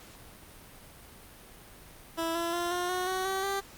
15% pulse tone with pitch steps, 329.6 / 338.1 / 346.8 / 355.7 / 364.9 / 374.3 / 383.9 / 393.8 Hz, E4 / E4 / F4 / F4 / F#4 / F#4 / G4 / G4, 0 / +44 / -12 / +32 / -24 / +20 / -36 / +8 cents, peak -23 dBFS, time 2.17-3.61 s, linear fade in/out 20 ms, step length 180 ms, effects pink hiss -51 dBFS RMS until 3.77 s + Opus 48 kbps

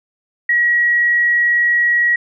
sine tone, 1911 Hz, A#6, 43 cents sharp, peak -11 dBFS, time 0.49-2.16 s, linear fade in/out 5 ms, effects none

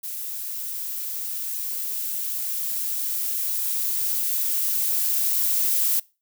violet noise with level ramp, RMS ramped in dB -32 to -21 dBFS, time 0.03-6 s, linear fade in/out 10 ms, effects noise-tail reverb RT60 0.3 s tail -23 dB re dry

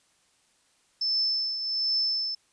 sine tone with tremolo, 5274 Hz, E8, in tune, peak -22 dBFS, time 1.01-2.35 s, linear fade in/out 5 ms, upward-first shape triangle, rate 1.3 Hz, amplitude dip 60%, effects white hiss -66 dBFS RMS until 2.52 s + resampled to 22050 Hz

